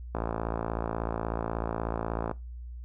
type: click train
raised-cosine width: 1 ms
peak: -16 dBFS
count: 123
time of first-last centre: 0.15-2.313 s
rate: 56.4 Hz
effects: noise-tail reverb RT60 0.2 s tail -19 dB re dry + added 60 Hz sine -38 dBFS peak until 2.84 s